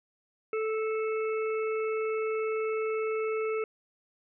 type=harmonic tone; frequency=438.2 Hz; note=A4; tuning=7 cents flat; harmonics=1 / 3 / 5 / 6; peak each=-28 / -38 / -42 / -44 dBFS; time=0.53-3.64 s; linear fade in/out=2 ms; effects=none